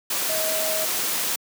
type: tone in noise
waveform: sine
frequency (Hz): 634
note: D#5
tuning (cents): +32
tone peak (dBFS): -27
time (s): 0.29-0.85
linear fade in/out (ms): 5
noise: white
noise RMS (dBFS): -25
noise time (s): 0.1-1.36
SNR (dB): -5
effects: high-pass 200 Hz 12 dB/octave